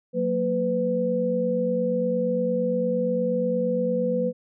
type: tone cluster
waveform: sine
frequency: 181.6 / 230.2 / 501 Hz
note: F#3 / A#3 / B4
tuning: -32 / -22 / +25 cents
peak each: -28 / -28 / -23 dBFS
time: 0.13-4.33 s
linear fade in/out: 50 ms
effects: none